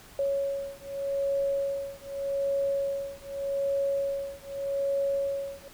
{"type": "beating tone pair", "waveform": "sine", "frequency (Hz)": [554.4, 555.23], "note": ["C#5", "C#5"], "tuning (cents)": [0, 3], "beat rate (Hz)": 0.83, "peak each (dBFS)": -30, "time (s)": [0.19, 5.68], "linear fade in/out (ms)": 2, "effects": ["pink hiss -51 dBFS RMS until 5.73 s"]}